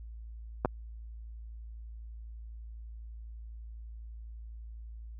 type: clicks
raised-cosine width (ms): 1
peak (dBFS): -13 / -16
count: 2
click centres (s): 0.649 / 0.657
effects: added 56 Hz sine -42 dBFS peak until 5.19 s